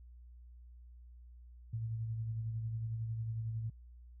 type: tone with tremolo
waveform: sine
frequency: 112.6 Hz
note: A2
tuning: 40 cents sharp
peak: -34 dBFS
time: 1.73-3.7 s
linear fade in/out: 5 ms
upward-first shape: sine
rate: 11 Hz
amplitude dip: 35%
effects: added 60 Hz sine -52 dBFS peak until 4.2 s